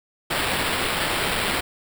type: noise with sample-and-hold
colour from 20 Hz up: violet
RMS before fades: -24 dBFS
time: 0.3-1.61 s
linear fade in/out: 10 ms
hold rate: 6300 Hz
effects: none